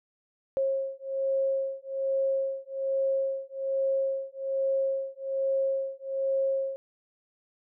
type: beating tone pair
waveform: sine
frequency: 539 / 540.2 Hz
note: C#5 / C#5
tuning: -49 / -45 cents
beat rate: 1.2 Hz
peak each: -29 dBFS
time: 0.57-6.76 s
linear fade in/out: 0 ms
effects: none